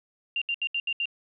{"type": "tone bursts", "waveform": "sine", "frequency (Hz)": 2782, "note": "F7", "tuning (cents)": -7, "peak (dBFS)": -25, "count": 6, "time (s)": [0.36, 1.056], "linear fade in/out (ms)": 2, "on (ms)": 56, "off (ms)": 72, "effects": []}